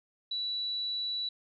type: tone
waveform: sine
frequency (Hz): 3940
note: B7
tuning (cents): -5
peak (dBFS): -31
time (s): 0.31-1.29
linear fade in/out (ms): 5
effects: none